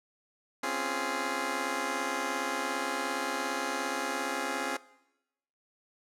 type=chord; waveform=10% pulse; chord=Db major seventh; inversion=third; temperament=just; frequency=259.9 / 277.2 / 346.5 / 415.8 Hz; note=C4 / Db4 / F4 / Ab4; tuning=-11 / 0 / -14 / +2 cents; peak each=-29 dBFS; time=0.63-4.77 s; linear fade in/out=5 ms; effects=noise-tail reverb RT60 0.9 s tail -20 dB re dry + low-pass 11000 Hz 12 dB/octave